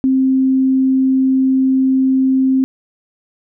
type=tone; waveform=sine; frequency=263.4 Hz; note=C4; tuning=12 cents sharp; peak=-10 dBFS; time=0.04-2.64 s; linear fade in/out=0 ms; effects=none